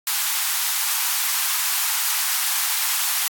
white high-pass noise, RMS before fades -22 dBFS, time 0.07-3.28 s, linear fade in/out 2 ms, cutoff 790 Hz, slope 48 dB/octave, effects AAC 64 kbps

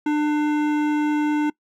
sine tone with hard clipping, 299.2 Hz, D4, 32 cents sharp, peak -20 dBFS, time 0.06-1.5 s, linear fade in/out 5 ms, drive 14 dB, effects noise-tail reverb RT60 0.1 s tail -23 dB re dry

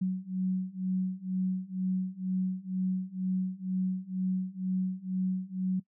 sine beating tone pair, 185 / 187.1 Hz, F#3 / F#3, 0 / +20 cents, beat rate 2.1 Hz, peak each -32 / -31 dBFS, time 0.01-5.8 s, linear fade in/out 10 ms, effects noise-tail reverb RT60 0.1 s tail -20 dB re dry

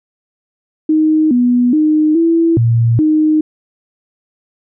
sine tone with pitch steps, 311.6 / 245 / 307.5 / 331.6 / 116.2 / 309.1 Hz, D#4 / B3 / D#4 / E4 / A#2 / D#4, +3 / -14 / -20 / +10 / -5 / -11 cents, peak -8 dBFS, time 0.89-3.41 s, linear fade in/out 5 ms, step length 420 ms, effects none

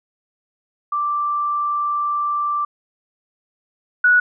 sine tone pair in turn, 1174.7 / 1467.5 Hz, D6 / F#6, 0 / -15 cents, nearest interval major third, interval 385 cents, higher second, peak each -18 / -10 dBFS, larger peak second, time 0.92-2.65 / 4.04-4.2 s, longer first, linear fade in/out 5 ms, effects none

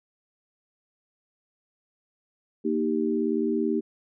sine chord, Eb major, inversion second, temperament equal, 233.1 / 311.1 / 392 Hz, Bb3 / Eb4 / G4, 0 / 0 / 0 cents, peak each -27 dBFS, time 2.64-3.81 s, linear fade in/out 20 ms, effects none

